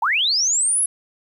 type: linear sweep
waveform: sine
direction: up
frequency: 784 to 11000 Hz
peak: -16 dBFS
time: 0.02-0.86 s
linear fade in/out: 5 ms
effects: 9-bit